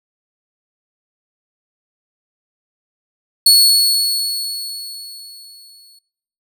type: tone with exponential decay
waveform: sawtooth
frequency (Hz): 4388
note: C#8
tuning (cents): -18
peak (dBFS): -3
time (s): 3.46-5.99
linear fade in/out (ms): 5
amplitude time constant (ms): 550
effects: noise-tail reverb RT60 0.7 s tail -23 dB re dry